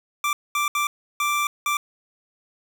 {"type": "tone bursts at uneven times", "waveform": "25% pulse", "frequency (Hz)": 1174.7, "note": "D6", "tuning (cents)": 0, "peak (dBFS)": -17, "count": 5, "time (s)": [[0.24, 0.33], [0.55, 0.68], [0.75, 0.87], [1.2, 1.47], [1.66, 1.77]], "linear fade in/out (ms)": 2, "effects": []}